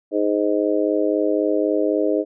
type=harmonic tone; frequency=103.83 Hz; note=G#2; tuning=in tune; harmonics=3 / 4 / 5 / 6; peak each=-21 / -22 / -23 / -24 dBFS; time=0.11-2.25 s; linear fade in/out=50 ms; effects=none